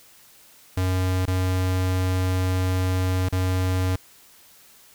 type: tone with dropouts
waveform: square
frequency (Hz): 92.5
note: F#2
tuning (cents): 0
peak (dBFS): -21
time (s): 0.77-3.96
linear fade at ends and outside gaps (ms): 5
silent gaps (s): 1.256-1.277 / 3.288-3.324
effects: white hiss -52 dBFS RMS until 4.94 s